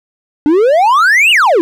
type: exponential two-way sweep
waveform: triangle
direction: up then down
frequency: 283.8 to 2960 to 313.4 Hz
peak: -4 dBFS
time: 0.46-1.61 s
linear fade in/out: 0 ms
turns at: 1.31 s
effects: none